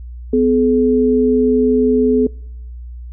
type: tone pair together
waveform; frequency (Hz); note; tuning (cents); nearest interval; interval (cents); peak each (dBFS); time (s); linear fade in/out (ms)
sine; 252.8 / 427.1; B3 / G#4; +41 / +48; major sixth; 907; -13; 0.33-2.27; 5
effects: noise-tail reverb RT60 0.8 s tail -25 dB re dry + added 60 Hz sine -28 dBFS peak until 3.12 s